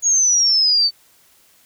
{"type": "exponential sweep", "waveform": "sine", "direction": "down", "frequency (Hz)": [6720, 4500], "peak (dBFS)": -12, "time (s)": [0.02, 0.91], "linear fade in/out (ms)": 50, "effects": ["white hiss -54 dBFS RMS until 1.65 s"]}